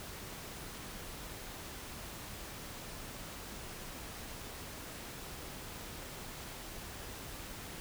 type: silence
effects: pink hiss -46 dBFS RMS until 7.8 s